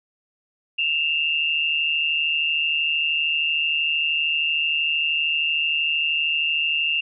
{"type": "tone pair together", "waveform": "sine", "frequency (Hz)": [2641, 2794], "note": ["E7", "F7"], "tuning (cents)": [3, 0], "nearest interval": "minor second", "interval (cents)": 97, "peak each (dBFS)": [-24, -21], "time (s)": [0.78, 7.01], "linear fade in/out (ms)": 10, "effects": []}